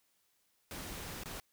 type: noise with dropouts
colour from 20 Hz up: pink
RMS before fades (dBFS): -44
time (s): 0.71-1.4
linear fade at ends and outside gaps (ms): 0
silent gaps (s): 1.235-1.258
effects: white hiss -75 dBFS RMS until 1.52 s